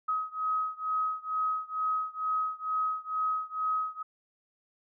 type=beating tone pair; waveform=sine; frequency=1267 / 1269.2 Hz; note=D#6 / D#6; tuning=+31 / +34 cents; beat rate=2.2 Hz; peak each=-31 / -32 dBFS; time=0.08-4.03 s; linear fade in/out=10 ms; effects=none